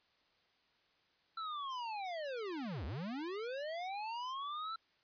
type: linear two-way sweep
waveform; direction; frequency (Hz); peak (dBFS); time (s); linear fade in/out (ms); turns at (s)
square; down then up; 1347 to 61.9 to 1347; -40; 1.37-4.76; 5; 2.85
effects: white hiss -73 dBFS RMS until 5.03 s + resampled to 11025 Hz